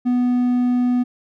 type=tone; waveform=triangle; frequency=246.9 Hz; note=B3; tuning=in tune; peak=-13 dBFS; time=0.05-1.04 s; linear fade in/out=20 ms; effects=none